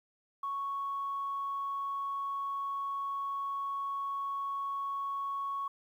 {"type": "tone", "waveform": "sine", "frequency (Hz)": 1108.7, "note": "C#6", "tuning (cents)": 0, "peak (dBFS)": -32, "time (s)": [0.43, 5.68], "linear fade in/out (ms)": 5, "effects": ["tanh soft clip ceiling -28 dBFS", "11-bit"]}